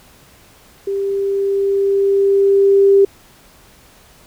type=tone with level ramp; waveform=sine; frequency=395.2 Hz; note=G4; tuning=14 cents sharp; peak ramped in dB=-17 to -6 dBFS; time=0.87-3.05 s; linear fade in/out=5 ms; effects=pink hiss -47 dBFS RMS until 4.26 s